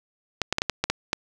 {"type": "clicks", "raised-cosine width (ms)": 0.2, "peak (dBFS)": -5, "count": 8, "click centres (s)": [0.417, 0.526, 0.584, 0.619, 0.697, 0.84, 0.9, 1.131], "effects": []}